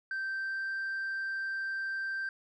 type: tone with pitch glide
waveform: sine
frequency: 1559 to 1568 Hz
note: G6 to G6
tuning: -10 to 0 cents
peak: -30 dBFS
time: 0.11-2.29 s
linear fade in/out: 2 ms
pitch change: +10 cents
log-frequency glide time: 0.21-0.73 s
effects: tanh soft clip ceiling -31 dBFS